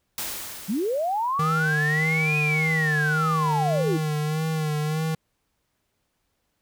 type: noise with exponential decay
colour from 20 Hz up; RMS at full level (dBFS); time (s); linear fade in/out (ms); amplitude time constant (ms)
white; -29; 0.18-1.89; 1; 370
type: linear two-way sweep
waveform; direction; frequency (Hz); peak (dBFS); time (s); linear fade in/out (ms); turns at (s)
sine; up then down; 172.1 to 2501 to 288.6; -22; 0.68-3.98; 20; 2.38
type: tone with vibrato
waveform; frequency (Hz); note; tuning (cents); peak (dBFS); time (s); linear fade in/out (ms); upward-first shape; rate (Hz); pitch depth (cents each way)
square; 155; D#3; -6; -24; 1.39-5.15; 5; sine; 1.7; 53
effects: pink hiss -74 dBFS RMS until 6.61 s